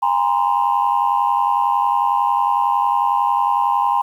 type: tone cluster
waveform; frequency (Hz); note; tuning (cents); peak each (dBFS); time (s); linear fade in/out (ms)
sine; 813 / 944 / 1035; G#5 / A#5 / C6; -37 / +22 / -19; -18; 0.02-4.02; 10
effects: tanh soft clip ceiling -7 dBFS + 8-bit